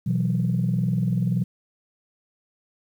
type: chord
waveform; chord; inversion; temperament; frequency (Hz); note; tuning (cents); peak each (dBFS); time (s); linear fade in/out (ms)
sine; B suspended fourth; none; just; 123.47 / 164.63 / 185.21; B2 / E3 / F#3; 0 / -2 / +2; -23 / -24 / -24; 0.06-1.44; 10
effects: tanh soft clip ceiling -13 dBFS + 9-bit